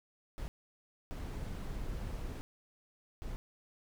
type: noise bursts at uneven times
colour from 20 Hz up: brown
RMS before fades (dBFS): -40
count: 3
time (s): 0.38-0.48 / 1.11-2.41 / 3.22-3.36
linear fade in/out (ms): 0
effects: none